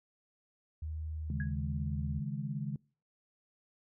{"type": "tone with vibrato", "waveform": "sine", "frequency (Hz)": 77.78, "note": "D#2", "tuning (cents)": 0, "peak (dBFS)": -36, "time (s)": [0.82, 2.2], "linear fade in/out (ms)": 5, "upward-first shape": "sine", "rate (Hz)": 1.1, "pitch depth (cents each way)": 10}
{"type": "chord", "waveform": "sine", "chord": "C# suspended second", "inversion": "none", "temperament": "just", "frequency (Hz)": [138.59, 155.92, 207.9], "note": ["C#3", "D#3", "G#3"], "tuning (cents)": [0, 4, 2], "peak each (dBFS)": [-37, -39, -40], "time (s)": [1.3, 2.76], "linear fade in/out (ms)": 2}
{"type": "tone with exponential decay", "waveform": "sine", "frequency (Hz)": 1658, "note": "G#6", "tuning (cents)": -3, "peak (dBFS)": -37, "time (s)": [1.4, 1.55], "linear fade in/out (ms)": 2, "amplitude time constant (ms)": 31}
{"effects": ["noise-tail reverb RT60 0.4 s tail -24 dB re dry"]}